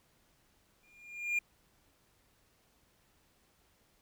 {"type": "tone with exponential growth", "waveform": "triangle", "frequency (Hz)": 2410, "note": "D7", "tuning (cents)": 44, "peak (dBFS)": -25, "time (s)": [0.83, 1.39], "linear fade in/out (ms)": 5, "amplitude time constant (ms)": 120, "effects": ["pink hiss -70 dBFS RMS until 4.01 s"]}